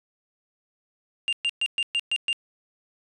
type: tone bursts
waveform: triangle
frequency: 2794 Hz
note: F7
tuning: in tune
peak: -20 dBFS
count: 7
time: 1.28-2.329 s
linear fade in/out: 0 ms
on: 47 ms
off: 120 ms
effects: resampled to 24000 Hz